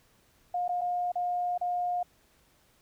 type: tone with dropouts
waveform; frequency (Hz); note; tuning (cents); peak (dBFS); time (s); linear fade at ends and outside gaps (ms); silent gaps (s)
sine; 712; F5; +33; -27; 0.54-2.03; 5; 0.68-0.691 / 0.811-0.815 / 1.119-1.155 / 1.578-1.612
effects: pink hiss -65 dBFS RMS until 2.81 s